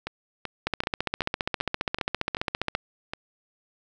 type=two click trains; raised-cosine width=0.3 ms; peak=-9 / -15 dBFS; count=32 / 9; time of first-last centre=0.67-2.751 / 0.07-3.135 s; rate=14.9 / 2.61 Hz; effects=none